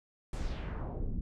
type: noise with low-pass filter sweep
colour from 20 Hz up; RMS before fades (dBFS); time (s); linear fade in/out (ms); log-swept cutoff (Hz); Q
brown; -36; 0.33-1.21; 2; 9700 to 200; 1.7
effects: none